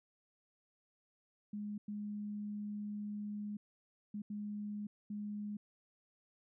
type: tone bursts at uneven times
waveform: sine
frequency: 207.7 Hz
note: G#3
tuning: in tune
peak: -39 dBFS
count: 5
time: 1.53-1.78 / 1.88-3.57 / 4.14-4.22 / 4.3-4.87 / 5.1-5.57 s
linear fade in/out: 5 ms
effects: none